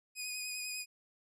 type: tone with vibrato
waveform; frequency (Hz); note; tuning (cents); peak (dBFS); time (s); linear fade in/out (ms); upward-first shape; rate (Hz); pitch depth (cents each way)
15% pulse; 2489; D#7; 0; -31; 0.15-0.86; 50; sine; 10; 21
effects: none